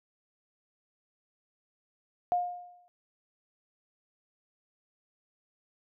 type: tone with exponential decay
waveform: sine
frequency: 711 Hz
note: F5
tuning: 31 cents sharp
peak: -22 dBFS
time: 2.32-2.88 s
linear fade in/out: 0 ms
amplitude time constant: 120 ms
effects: none